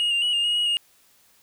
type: tone with pitch steps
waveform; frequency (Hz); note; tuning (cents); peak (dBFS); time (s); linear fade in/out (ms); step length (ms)
sine; 2872 / 2793 / 2927 / 2819 / 2880 / 2900 / 2850; F7 / F7 / F#7 / F7 / F#7 / F#7 / F7; +48 / -1 / -19 / +16 / -47 / -35 / +34; -17; 0-0.77; 0; 110
effects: tanh soft clip ceiling -19 dBFS + white hiss -59 dBFS RMS until 1.42 s